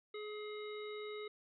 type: harmonic tone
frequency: 422.1 Hz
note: G#4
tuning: 28 cents sharp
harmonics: 1 / 3 / 5 / 7 / 9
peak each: -43 / -53 / -52 / -62 / -54 dBFS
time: 0.14-1.28 s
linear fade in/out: 5 ms
effects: none